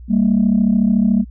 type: tone pair together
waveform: sine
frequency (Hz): 196.5 / 230.3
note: G3 / A#3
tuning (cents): +4 / -21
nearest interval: minor third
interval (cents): 275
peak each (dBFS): -13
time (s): 0.08-1.25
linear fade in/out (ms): 50
effects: tanh soft clip ceiling -6 dBFS + added 60 Hz sine -33 dBFS peak until 1.3 s